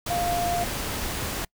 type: tone in noise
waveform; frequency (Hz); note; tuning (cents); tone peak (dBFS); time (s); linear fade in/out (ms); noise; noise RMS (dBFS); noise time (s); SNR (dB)
sine; 698.5; F5; 0; -24; 0.1-0.64; 5; pink; -30; 0.06-1.45; +3
effects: noise-tail reverb RT60 0.1 s tail -26 dB re dry